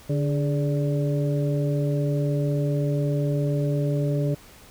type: harmonic tone with a mistuned harmonic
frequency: 145.4 Hz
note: D3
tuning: 17 cents flat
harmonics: 1 / 2 / 3 / 4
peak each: -22 / -30 / -31 / -31 dBFS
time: 0.09-4.35 s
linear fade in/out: 10 ms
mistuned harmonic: 3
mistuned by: -73 cents
effects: pink hiss -49 dBFS RMS until 4.7 s